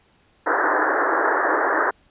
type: band-pass noise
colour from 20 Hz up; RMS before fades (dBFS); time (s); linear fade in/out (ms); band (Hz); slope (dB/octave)
white; -20; 0.46-1.91; 10; 290 to 1800; 96
effects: pink hiss -59 dBFS RMS until 2.1 s + resampled to 8000 Hz